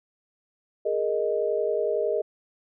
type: chord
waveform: sine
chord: Ab suspended second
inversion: none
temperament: equal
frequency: 415.3 / 466.2 / 622.3 Hz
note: Ab4 / Bb4 / Eb5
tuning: 0 / 0 / 0 cents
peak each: -27 dBFS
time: 0.85-2.22 s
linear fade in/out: 10 ms
effects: none